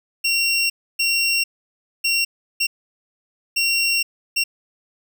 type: tone bursts at uneven times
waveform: 25% pulse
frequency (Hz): 2742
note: F7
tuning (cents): -32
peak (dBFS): -13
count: 6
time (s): 0.24-0.7 / 0.99-1.44 / 2.04-2.25 / 2.6-2.67 / 3.56-4.03 / 4.36-4.44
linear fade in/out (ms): 10
effects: none